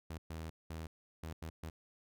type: tone bursts at uneven times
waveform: sawtooth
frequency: 80.4 Hz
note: E2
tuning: 43 cents flat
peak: -38 dBFS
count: 6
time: 0.1-0.18 / 0.3-0.5 / 0.7-0.87 / 1.23-1.33 / 1.42-1.5 / 1.63-1.7 s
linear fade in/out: 5 ms
effects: none